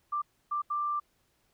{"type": "tone bursts at uneven times", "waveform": "sine", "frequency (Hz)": 1181, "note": "D6", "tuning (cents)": 9, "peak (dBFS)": -28, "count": 3, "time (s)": [[0.12, 0.22], [0.51, 0.62], [0.7, 1]], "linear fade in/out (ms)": 10, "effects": ["pink hiss -72 dBFS RMS until 1.53 s"]}